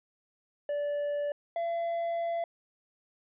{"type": "tone pair in turn", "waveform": "triangle", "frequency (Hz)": [581, 677.2], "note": ["D5", "E5"], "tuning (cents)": [-19, 46], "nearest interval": "minor third", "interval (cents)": 265, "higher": "second", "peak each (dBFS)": -27, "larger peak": "neither", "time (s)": [[0.69, 1.32], [1.56, 2.44]], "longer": "second", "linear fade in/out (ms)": 2, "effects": ["resampled to 8000 Hz"]}